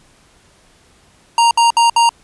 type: tone bursts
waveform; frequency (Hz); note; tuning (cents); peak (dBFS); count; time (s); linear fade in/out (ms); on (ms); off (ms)
square; 932.3; A#5; 0; -9; 4; 1.38-2.092; 2; 130; 64
effects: pink hiss -51 dBFS RMS until 2.23 s + resampled to 24000 Hz